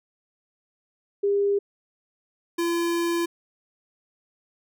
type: tone pair in turn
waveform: sine / square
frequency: 402.4 / 340.4 Hz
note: G4 / F4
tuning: +45 / -44 cents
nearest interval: minor third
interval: 289 cents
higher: first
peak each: -19 / -23 dBFS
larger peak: first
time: 1.23-1.59 / 2.58-3.26 s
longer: second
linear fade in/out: 10 ms
effects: none